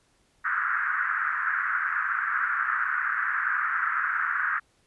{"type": "band-pass noise", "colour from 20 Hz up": "pink", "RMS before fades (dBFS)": -27, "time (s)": [0.44, 4.6], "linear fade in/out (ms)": 20, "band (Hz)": [1300, 1700], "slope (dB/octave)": 48, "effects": ["pink hiss -66 dBFS RMS until 4.86 s", "resampled to 24000 Hz"]}